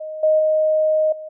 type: tone with level steps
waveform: sine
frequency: 622.3 Hz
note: D#5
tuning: in tune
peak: -27 / -12 / -14 / -30 dBFS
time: 0-1.29 s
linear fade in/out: 10 ms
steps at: 0.23 / 0.39 / 1.12 s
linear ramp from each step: 5 ms
effects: none